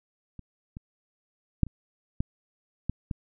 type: clicks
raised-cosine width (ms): 5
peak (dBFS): -29 / -26 / -8 / -29 / -14 / -15 / -18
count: 7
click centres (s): 0.393 / 0.769 / 1.633 / 1.667 / 2.205 / 2.896 / 3.112
effects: none